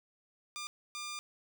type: tone bursts at uneven times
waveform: 10% pulse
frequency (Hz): 1200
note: D6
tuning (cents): +37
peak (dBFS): -31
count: 2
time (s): 0.56-0.67 / 0.95-1.19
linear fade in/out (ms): 0
effects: 12-bit